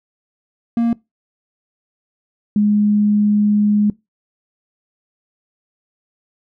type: tone pair in turn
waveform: triangle / sine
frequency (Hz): 233.1 / 208.1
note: A#3 / G#3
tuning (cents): 0 / +4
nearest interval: major second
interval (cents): 196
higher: first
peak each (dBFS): -11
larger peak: neither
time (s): 0.77-0.93 / 2.56-3.9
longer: second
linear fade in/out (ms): 2
effects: noise-tail reverb RT60 0.2 s tail -22 dB re dry